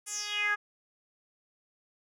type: tone with band-pass filter sweep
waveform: 10% pulse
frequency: 415.3 Hz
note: G#4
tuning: in tune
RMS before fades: -32 dBFS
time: 0.06-0.56 s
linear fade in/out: 20 ms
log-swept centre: 9200 to 1400 Hz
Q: 4.9
effects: none